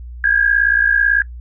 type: tone pair together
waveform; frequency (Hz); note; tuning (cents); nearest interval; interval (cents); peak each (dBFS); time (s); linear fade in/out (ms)
sine; 1608.9 / 1667; G6 / G#6; +45 / +6; minor second; 61; -14; 0.24-1.22; 2
effects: noise-tail reverb RT60 0.1 s tail -22 dB re dry + added 60 Hz sine -29 dBFS peak until 1.4 s